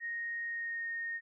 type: tone with pitch glide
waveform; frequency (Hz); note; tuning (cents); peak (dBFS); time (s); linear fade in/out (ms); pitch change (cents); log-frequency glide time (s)
sine; 1864.7 to 1848.6; A#6 to A#6; 0 to -15; -35; 0-1.21; 50; -15; 0.45-0.88
effects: none